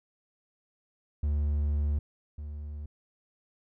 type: tone pair in turn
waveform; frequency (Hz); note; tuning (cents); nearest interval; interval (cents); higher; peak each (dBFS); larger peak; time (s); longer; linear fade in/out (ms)
triangle; 73.42 / 74.14; D2 / D2; 0 / +17; unison; 17; second; -23 / -34; first; 1.23-1.99 / 2.38-2.86; first; 5
effects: none